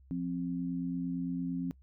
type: tone pair together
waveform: sine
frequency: 174.61 / 263.4 Hz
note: F3 / C4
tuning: 0 / +12 cents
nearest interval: perfect fifth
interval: 712 cents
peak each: -35 / -34 dBFS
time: 0.11-1.71 s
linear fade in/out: 0 ms
effects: noise-tail reverb RT60 0.1 s tail -22 dB re dry + added 66 Hz sine -56 dBFS peak until 1.82 s